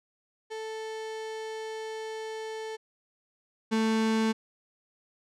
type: tone pair in turn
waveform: 35% pulse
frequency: 440 / 221.6 Hz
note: A4 / A3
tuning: 0 / +13 cents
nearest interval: octave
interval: 1187 cents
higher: first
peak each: -33 / -22 dBFS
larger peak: second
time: 0.5-2.77 / 3.71-4.33 s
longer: first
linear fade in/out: 20 ms
effects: low-pass 7000 Hz 12 dB/octave